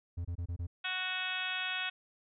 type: tone bursts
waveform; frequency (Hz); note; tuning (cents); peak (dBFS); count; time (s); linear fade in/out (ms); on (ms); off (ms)
triangle; 86.3; F2; -20; -32; 5; 0.17-0.669; 10; 79; 26
type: harmonic tone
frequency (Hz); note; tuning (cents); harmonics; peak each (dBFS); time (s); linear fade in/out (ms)
370; F#4; 0; 2 / 3 / 4 / 5 / 6 / 7 / 8 / 9 / 10; -46 / -47 / -39 / -43 / -46 / -38 / -47 / -40 / -46; 0.84-1.9; 10
effects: none